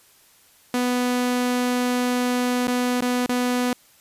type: tone with dropouts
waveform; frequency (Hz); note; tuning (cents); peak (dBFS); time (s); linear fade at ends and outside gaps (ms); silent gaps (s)
sawtooth; 247.5; B3; +4; -16; 0.74-3.73; 2; 2.672-2.68 / 3.008-3.021 / 3.262-3.292
effects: white hiss -55 dBFS RMS until 4 s + resampled to 32000 Hz